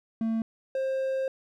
triangle tone pair in turn, 224.7 / 530.7 Hz, A3 / C5, +37 / +24 cents, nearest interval octave + minor third, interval 1487 cents, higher second, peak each -23 / -24 dBFS, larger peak first, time 0.21-0.42 / 0.75-1.28 s, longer second, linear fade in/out 2 ms, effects none

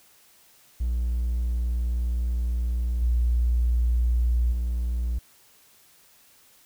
triangle tone with level steps, 59.6 Hz, A#1, 39 cents sharp, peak -20 / -15 / -21 dBFS, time 0.8-5.19 s, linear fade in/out 10 ms, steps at 3.01 / 4.51 s, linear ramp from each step 20 ms, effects tanh soft clip ceiling -17 dBFS + white hiss -57 dBFS RMS until 6.65 s

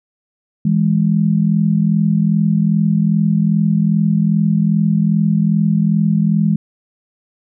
sine tone pair together, 163.6 / 206.1 Hz, E3 / G#3, -13 / -13 cents, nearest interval major third, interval 400 cents, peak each -14 dBFS, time 0.65-6.56 s, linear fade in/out 5 ms, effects none

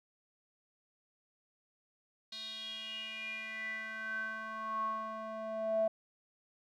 square tone with band-pass filter sweep, 220 Hz, A3, in tune, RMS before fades -39 dBFS, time 2.32-5.88 s, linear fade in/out 5 ms, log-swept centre 4000 to 640 Hz, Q 9.2, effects none

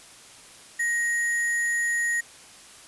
sine tone with sample-and-hold, 1880 Hz, A#6, 14 cents sharp, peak -22 dBFS, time 0.79-2.21 s, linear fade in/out 10 ms, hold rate 8820 Hz, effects white hiss -48 dBFS RMS until 2.87 s + resampled to 24000 Hz

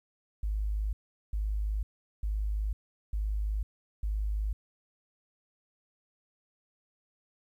sine tone bursts, 51.9 Hz, G#1, in tune, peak -28 dBFS, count 5, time 0.43-4.53 s, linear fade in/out 5 ms, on 500 ms, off 400 ms, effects 11-bit

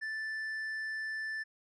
sine tone with tanh clipping, 1760 Hz, A6, in tune, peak -36 dBFS, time 0.01-1.44 s, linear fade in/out 20 ms, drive 5 dB, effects none

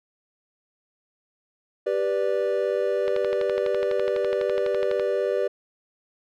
triangle chord, G major, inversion none, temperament equal with one note detuned, 392 / 490.8 / 587.3 Hz, G4 / B4 / D5, 0 / -11 / 0 cents, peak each -24 dBFS, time 1.86-5.48 s, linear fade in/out 10 ms
click train, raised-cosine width 0.3 ms, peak -17 dBFS, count 24, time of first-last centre 3.08-4.997 s, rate 12 Hz
effects none

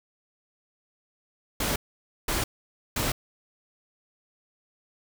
pink noise bursts, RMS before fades -27 dBFS, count 3, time 1.6-3.12 s, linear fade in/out 5 ms, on 160 ms, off 520 ms, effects none

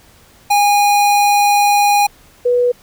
square / sine tone pair in turn, 819 / 489.5 Hz, G#5 / B4, -24 / -15 cents, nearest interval major sixth, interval 891 cents, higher first, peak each -10 dBFS, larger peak neither, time 0.5-2.07 / 2.45-2.72 s, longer first, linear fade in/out 10 ms, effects pink hiss -47 dBFS RMS until 2.82 s

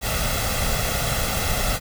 pink noise with comb filter, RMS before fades -23 dBFS, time 0.01-1.8 s, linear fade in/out 50 ms, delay 1.5 ms, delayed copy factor +0.65, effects none

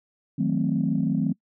sine chord, D# diminished seventh, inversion none, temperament equal with one note detuned, 159.02 / 185 / 220 / 261.6 Hz, D#3 / F#3 / A3 / C4, +38 / 0 / 0 / 0 cents, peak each -26 dBFS, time 0.38-1.33 s, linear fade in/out 10 ms, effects noise-tail reverb RT60 0.1 s tail -25 dB re dry + tanh soft clip ceiling -12 dBFS

